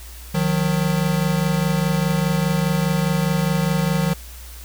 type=tone pair together; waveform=square; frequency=155.56 / 180.45 Hz; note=D#3 / F#3; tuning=0 / -43 cents; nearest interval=minor third; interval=257 cents; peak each=-21 dBFS; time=0.34-4.14 s; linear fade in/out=10 ms; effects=added 60 Hz sine -36 dBFS peak until 4.64 s + white hiss -42 dBFS RMS until 4.64 s